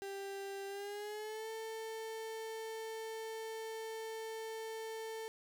35% pulse tone with pitch glide, 394 to 444.8 Hz, G4 to A4, +9 to +19 cents, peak -40 dBFS, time 0.02-5.28 s, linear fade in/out 0 ms, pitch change +210 cents, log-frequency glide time 0.67-1.49 s, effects none

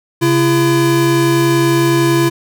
square tone pair together, 136.2 / 337.8 Hz, C#3 / E4, -30 / +42 cents, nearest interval octave + major third, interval 1572 cents, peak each -16 / -12 dBFS, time 0.21-2.3 s, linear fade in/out 20 ms, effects none

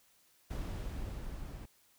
brown noise with level ramp, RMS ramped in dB -37 to -45 dBFS, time 0.5-1.66 s, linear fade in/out 10 ms, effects white hiss -68 dBFS RMS until 1.98 s

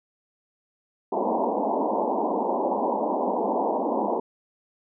white band-pass noise, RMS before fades -25 dBFS, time 1.12-4.2 s, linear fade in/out 5 ms, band 200 to 980 Hz, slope 96 dB/octave, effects none

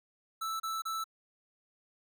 square tone bursts, 1318.5 Hz, E6, in tune, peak -34 dBFS, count 3, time 0.41-1.042 s, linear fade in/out 10 ms, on 190 ms, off 31 ms, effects none

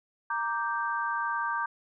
sine chord, G minor, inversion first, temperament equal, 932.3 / 1174.7 / 1568 Hz, Bb5 / D6 / G6, 0 / 0 / 0 cents, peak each -32 dBFS, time 0.3-1.66 s, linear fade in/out 5 ms, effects none

